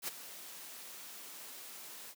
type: noise with ADSR envelope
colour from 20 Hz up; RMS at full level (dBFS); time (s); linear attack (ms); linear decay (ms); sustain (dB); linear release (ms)
white; -36; 0.02-2.15; 56; 19; -13; 50
effects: high-pass 200 Hz 12 dB/octave